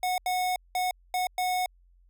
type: tone bursts at uneven times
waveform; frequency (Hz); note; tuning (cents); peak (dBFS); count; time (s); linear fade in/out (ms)
square; 732; F#5; -19; -26; 5; 0.03-0.18 / 0.26-0.56 / 0.75-0.91 / 1.14-1.27 / 1.38-1.66; 2
effects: added 44 Hz sine -57 dBFS peak until 2.09 s